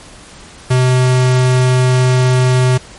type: tone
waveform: square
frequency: 127.4 Hz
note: C3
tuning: 46 cents flat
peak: -9 dBFS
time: 0.7-2.78 s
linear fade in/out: 10 ms
effects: pink hiss -37 dBFS RMS until 2.98 s + MP3 48 kbps